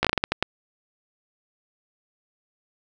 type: slowing click train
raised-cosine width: 0.3 ms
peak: -4 dBFS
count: 9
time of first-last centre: 0.03-0.426 s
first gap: 16 ms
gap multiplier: 1.31
effects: none